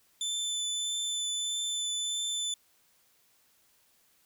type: tone with vibrato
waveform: 25% pulse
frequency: 3520 Hz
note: A7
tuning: in tune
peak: -26 dBFS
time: 0.21-2.54 s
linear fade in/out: 2 ms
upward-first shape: triangle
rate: 1.6 Hz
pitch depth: 12 cents each way
effects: white hiss -67 dBFS RMS until 4.25 s